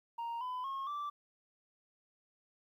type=tone with pitch steps; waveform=sine; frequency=932.3 / 1005 / 1083.4 / 1167.9 Hz; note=A#5 / B5 / C#6 / D6; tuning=0 / +30 / -40 / -10 cents; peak=-34 dBFS; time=0.18-1.1 s; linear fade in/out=10 ms; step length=230 ms; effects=tanh soft clip ceiling -36 dBFS + 12-bit